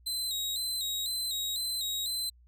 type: tone with vibrato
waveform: sawtooth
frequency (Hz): 3929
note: B7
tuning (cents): -10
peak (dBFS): -28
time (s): 0.06-2.3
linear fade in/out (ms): 10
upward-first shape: square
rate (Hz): 2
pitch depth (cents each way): 57
effects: added 60 Hz sine -56 dBFS peak until 2.47 s